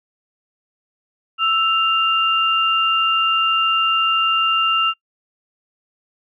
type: tone pair together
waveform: sine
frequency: 1320.5 / 2794 Hz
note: E6 / F7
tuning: +3 / 0 cents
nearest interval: octave + minor second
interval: 1297 cents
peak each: -17 dBFS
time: 1.38-4.94 s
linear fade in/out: 50 ms
effects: noise-tail reverb RT60 0.1 s tail -25 dB re dry